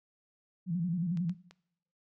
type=tone with vibrato; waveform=sine; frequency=173.5 Hz; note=F3; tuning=11 cents flat; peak=-29 dBFS; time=0.66-1.35 s; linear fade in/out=50 ms; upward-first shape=square; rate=11 Hz; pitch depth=93 cents each way
type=clicks; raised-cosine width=0.2 ms; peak=-34 dBFS; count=3; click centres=1.173 / 1.295 / 1.51 s
effects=noise-tail reverb RT60 0.7 s tail -20 dB re dry